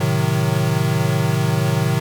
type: chord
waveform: square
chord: A diminished seventh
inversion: none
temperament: equal with one note detuned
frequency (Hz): 110 / 130.81 / 155.56 / 183.93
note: A2 / C3 / Eb3 / Gb3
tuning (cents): 0 / 0 / 0 / -10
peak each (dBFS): -23 / -21 / -21 / -27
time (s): 0-2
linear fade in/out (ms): 10
effects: none